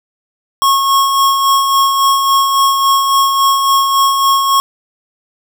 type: tone with tremolo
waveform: square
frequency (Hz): 1093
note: C#6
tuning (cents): -25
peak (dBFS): -8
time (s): 0.62-4.6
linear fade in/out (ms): 0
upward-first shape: sine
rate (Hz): 3.6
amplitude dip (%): 40
effects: none